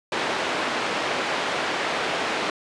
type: band-pass noise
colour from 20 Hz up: pink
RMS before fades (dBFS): -26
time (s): 0.12-2.5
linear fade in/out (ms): 2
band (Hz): 390 to 3300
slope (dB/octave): 12
effects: resampled to 22050 Hz

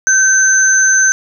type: tone pair together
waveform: sine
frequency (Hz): 1545 / 6180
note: G6 / G8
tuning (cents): -26 / -26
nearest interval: 2 octaves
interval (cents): 2400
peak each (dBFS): -10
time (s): 0.07-1.12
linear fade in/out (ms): 0
effects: none

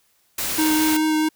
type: noise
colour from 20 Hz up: white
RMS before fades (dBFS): -25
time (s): 0.38-0.97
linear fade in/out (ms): 5
type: tone with vibrato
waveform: square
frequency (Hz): 311.1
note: D#4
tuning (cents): 0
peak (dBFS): -18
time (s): 0.58-1.29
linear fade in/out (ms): 10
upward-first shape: sine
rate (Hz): 4.7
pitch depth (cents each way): 10
effects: white hiss -63 dBFS RMS until 1.35 s

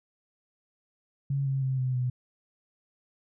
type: tone with pitch steps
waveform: sine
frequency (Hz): 138.59 / 135.19 / 131.87 / 128.64 / 125.48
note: C#3 / C#3 / C3 / C3 / B2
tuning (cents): 0 / -43 / +14 / -29 / +28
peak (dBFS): -25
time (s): 1.3-2.1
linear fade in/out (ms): 5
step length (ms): 160
effects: none

